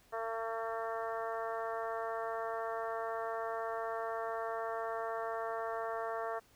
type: harmonic tone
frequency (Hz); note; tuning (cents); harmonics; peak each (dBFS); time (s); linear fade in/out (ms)
226; A3; +47; 2 / 3 / 4 / 5 / 6 / 7 / 8; -41 / -39 / -45 / -43 / -46 / -51 / -49; 0.12-6.4; 20
effects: pink hiss -66 dBFS RMS until 6.55 s